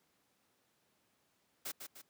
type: noise with echo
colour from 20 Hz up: white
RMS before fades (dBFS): -41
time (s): 1.65-1.72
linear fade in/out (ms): 10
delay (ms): 150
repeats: 2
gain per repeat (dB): -6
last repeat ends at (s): 2.02
effects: pink hiss -75 dBFS RMS until 2.09 s + high-pass 150 Hz 12 dB/octave